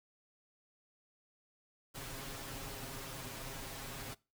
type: noise with comb filter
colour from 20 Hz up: pink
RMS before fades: -45 dBFS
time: 1.94-4.15 s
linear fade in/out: 20 ms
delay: 7.4 ms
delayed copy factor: +0.75
effects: noise-tail reverb RT60 0.3 s tail -23 dB re dry